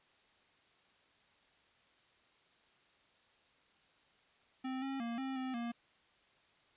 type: tone with pitch steps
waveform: square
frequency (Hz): 260.6 / 270.4 / 233.4 / 266 / 259.6 / 235.3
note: C4 / C#4 / A#3 / C4 / C4 / A#3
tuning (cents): -7 / -43 / +2 / +29 / -13 / +16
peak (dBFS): -38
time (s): 4.64-5.72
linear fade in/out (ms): 10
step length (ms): 180
effects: white hiss -69 dBFS RMS until 6.76 s + resampled to 8000 Hz

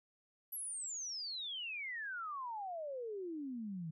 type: exponential sweep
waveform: sine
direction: down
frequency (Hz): 11850 to 154.2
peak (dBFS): -40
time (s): 0.52-3.91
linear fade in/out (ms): 10
effects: none

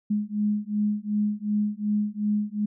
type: beating tone pair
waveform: sine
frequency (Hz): 207.7 / 210.4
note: G#3 / G#3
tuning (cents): 0 / +23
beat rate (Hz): 2.7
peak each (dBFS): -26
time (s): 0.1-2.66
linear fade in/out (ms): 10
effects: none

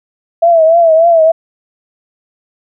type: tone with vibrato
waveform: sine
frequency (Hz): 660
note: E5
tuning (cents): +2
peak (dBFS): -4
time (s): 0.42-1.32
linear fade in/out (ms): 10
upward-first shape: triangle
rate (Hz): 3.4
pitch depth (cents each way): 85
effects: none

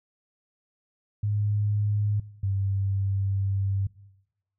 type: tone pair in turn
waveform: sine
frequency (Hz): 103.9 / 97.9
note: G#2 / G2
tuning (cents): +1 / -2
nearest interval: minor second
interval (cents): 103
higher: first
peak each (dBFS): -23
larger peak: neither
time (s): 1.23-2.2 / 2.43-3.87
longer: second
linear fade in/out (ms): 5
effects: noise-tail reverb RT60 0.9 s tail -20 dB re dry

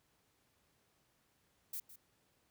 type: noise with echo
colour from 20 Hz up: violet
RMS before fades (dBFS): -42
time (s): 1.73-1.8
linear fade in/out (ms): 5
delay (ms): 160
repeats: 1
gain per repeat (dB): -14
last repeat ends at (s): 1.96
effects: pink hiss -75 dBFS RMS until 2.5 s + high-pass 60 Hz 12 dB/octave

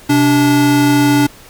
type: tone pair together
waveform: square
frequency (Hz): 129.03 / 290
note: C3 / D4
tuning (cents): -24 / -22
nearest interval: octave + major second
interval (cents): 1402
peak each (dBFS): -17 / -10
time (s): 0.09-1.27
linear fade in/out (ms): 10
effects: pink hiss -40 dBFS RMS until 1.49 s

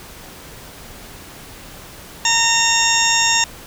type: harmonic tone with a mistuned harmonic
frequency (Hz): 918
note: A#5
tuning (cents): -27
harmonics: 1 / 2 / 3 / 4 / 6 / 7 / 8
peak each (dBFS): -21 / -21 / -21 / -21 / -21 / -21 / -21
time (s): 2.25-3.44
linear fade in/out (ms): 2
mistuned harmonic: 7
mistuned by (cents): +63
effects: pink hiss -38 dBFS RMS until 3.66 s

